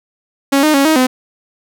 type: tone with pitch steps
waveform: sawtooth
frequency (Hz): 276.3 / 307 / 276.4 / 315.4 / 255.5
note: C#4 / D#4 / C#4 / D#4 / C4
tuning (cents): -6 / -23 / -5 / +24 / -41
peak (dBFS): -5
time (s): 0.52-1.07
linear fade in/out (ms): 10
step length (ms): 110
effects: none